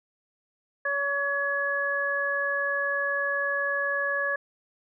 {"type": "harmonic tone", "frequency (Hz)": 564, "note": "C#5", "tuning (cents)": 30, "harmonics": [1, 2, 3], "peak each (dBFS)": [-31, -33, -26], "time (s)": [0.85, 4.36], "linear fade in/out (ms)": 5, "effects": []}